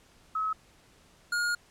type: tone pair in turn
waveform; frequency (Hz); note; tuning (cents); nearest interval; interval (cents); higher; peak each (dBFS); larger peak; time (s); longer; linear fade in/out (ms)
sine / square; 1285 / 1427.4; E6 / F6; -45 / +37; major second; 182; second; -27; neither; 0.35-0.53 / 1.32-1.55; second; 5
effects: pink hiss -60 dBFS RMS until 1.7 s + low-pass 10000 Hz 12 dB/octave